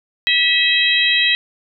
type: harmonic tone with a mistuned harmonic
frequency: 644 Hz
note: E5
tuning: 41 cents flat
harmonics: 3 / 4 / 5 / 6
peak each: -18 / -18 / -18 / -18 dBFS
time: 0.27-1.35 s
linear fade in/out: 0 ms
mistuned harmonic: 3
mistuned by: +16 cents
effects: none